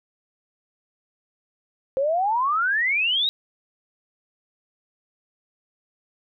sine exponential sweep, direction up, 519 to 3880 Hz, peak -19 dBFS, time 1.97-3.29 s, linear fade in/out 0 ms, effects none

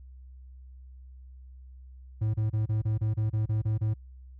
triangle tone bursts, 108.4 Hz, A2, 25 cents flat, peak -22 dBFS, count 11, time 2.21-3.94 s, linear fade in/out 10 ms, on 130 ms, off 30 ms, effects added 64 Hz sine -45 dBFS peak until 4.39 s

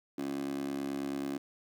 15% pulse tone with high-pass filter, 69.3 Hz, C#2, in tune, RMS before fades -36 dBFS, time 0.18-1.38 s, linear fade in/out 5 ms, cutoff 300 Hz, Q 4.6, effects none

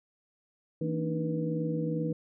sine tone cluster, 161.8 / 229.7 / 287.8 / 310.2 / 486.5 Hz, E3 / A#3 / D4 / D#4 / B4, -32 / -25 / -35 / -5 / -26 cents, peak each -31 / -39 / -39 / -35 / -35 dBFS, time 0.81-2.13 s, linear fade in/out 5 ms, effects none

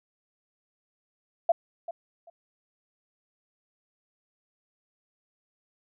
sine tone with echo, 675 Hz, E5, 41 cents sharp, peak -17 dBFS, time 1.49-1.52 s, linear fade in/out 5 ms, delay 390 ms, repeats 2, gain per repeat -15 dB, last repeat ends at 2.3 s, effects none

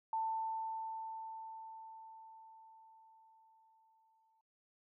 sine tone with exponential decay, 890 Hz, A5, 20 cents sharp, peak -33 dBFS, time 0.13-4.41 s, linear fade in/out 2 ms, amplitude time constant 930 ms, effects noise-tail reverb RT60 0.2 s tail -24 dB re dry

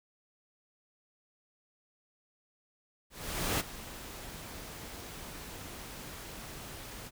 pink noise with ADSR envelope, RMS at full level -30 dBFS, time 3.1-7.11 s, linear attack 500 ms, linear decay 17 ms, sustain -15 dB, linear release 43 ms, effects none

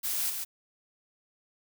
blue noise with echo, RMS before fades -31 dBFS, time 0.03-0.31 s, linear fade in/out 20 ms, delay 140 ms, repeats 1, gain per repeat -4 dB, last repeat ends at 0.45 s, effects none

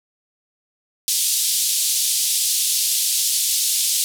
white band-pass noise, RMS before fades -20 dBFS, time 1.08-4.04 s, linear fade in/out 0 ms, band 3400 to 12000 Hz, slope 24 dB/octave, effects none

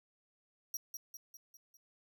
sawtooth tone with echo, 5740 Hz, F8, 47 cents sharp, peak -34 dBFS, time 0.74-0.77 s, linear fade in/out 2 ms, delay 200 ms, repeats 5, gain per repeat -5 dB, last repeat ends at 1.77 s, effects none

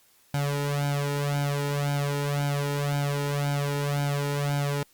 sawtooth tone with flanger, 143.2 Hz, D3, 43 cents flat, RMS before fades -27 dBFS, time 0.34-4.83 s, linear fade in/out 2 ms, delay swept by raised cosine 1.3 to 2.19 ms, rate 1.9 Hz, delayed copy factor +0.95, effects white hiss -61 dBFS RMS until 4.93 s + Opus 48 kbps

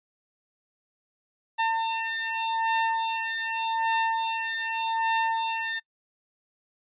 sawtooth beating tone pair, 902 / 902.84 Hz, A5 / A5, +43 / +44 cents, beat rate 0.84 Hz, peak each -24 dBFS, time 1.58-5.8 s, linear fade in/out 20 ms, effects noise-tail reverb RT60 0.1 s tail -26 dB re dry + resampled to 8000 Hz

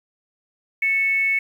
sine tone with frequency modulation, 2208 Hz, C#7, 7 cents flat, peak -17 dBFS, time 0.82-1.39 s, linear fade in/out 5 ms, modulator 431 Hz, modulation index 0.25, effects 8-bit

